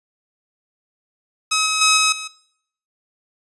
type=tone with level steps; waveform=10% pulse; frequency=1275 Hz; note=D#6; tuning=42 cents sharp; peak=-8 / -10 / -4 / -6 / -20 dBFS; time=1.51-2.28 s; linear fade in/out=10 ms; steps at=1.66 / 1.81 / 1.97 / 2.12 s; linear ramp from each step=5 ms; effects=noise-tail reverb RT60 0.7 s tail -21 dB re dry + resampled to 24000 Hz